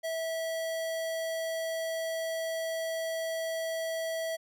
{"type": "tone", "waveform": "square", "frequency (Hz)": 652, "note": "E5", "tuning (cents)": -19, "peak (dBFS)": -32, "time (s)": [0.03, 4.37], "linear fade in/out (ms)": 20, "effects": []}